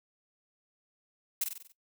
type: noise with echo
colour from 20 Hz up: blue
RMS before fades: -29 dBFS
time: 1.41-1.44 s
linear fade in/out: 5 ms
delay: 47 ms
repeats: 6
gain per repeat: -5 dB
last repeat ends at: 1.722 s
effects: noise-tail reverb RT60 0.1 s tail -18 dB re dry